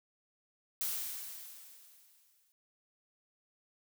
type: noise with exponential decay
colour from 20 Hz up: blue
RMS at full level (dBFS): -34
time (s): 0.81-2.52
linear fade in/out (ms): 0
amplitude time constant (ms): 370
effects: none